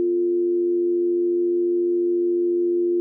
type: tone with amplitude modulation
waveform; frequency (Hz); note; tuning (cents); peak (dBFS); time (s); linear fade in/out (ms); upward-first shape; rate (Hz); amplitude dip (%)
sine; 349.2; F4; 0; -16; 0-3; 0; sine; 94.2; 35
effects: none